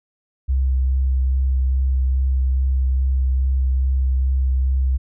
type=tone with vibrato; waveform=sine; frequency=65.41 Hz; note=C2; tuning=in tune; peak=-15 dBFS; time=0.48-4.98 s; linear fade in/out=20 ms; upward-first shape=sine; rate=2.4 Hz; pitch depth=14 cents each way; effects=none